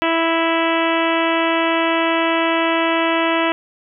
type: harmonic tone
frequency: 329.6 Hz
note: E4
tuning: in tune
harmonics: 1 / 2 / 3 / 4 / 5 / 6 / 7 / 8 / 9 / 10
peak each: -20 / -21 / -22 / -25 / -28 / -26 / -29 / -26 / -29 / -33 dBFS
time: 0.02-3.52 s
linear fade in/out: 0 ms
effects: none